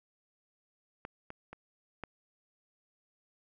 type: clicks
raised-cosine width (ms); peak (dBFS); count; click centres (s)
0.5; -25 / -28 / -30 / -24; 4; 1.051 / 1.304 / 1.53 / 2.037
effects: none